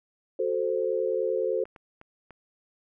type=chord; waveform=sine; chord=F# diminished; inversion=none; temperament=equal; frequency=370 / 440 / 523.3 Hz; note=F#4 / A4 / C5; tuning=0 / 0 / 0 cents; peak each=-30 / -28 / -28 dBFS; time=0.39-1.64 s; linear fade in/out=5 ms
type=clicks; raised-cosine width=0.5 ms; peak=-32 dBFS; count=4; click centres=1.655 / 1.762 / 2.014 / 2.307 s
effects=none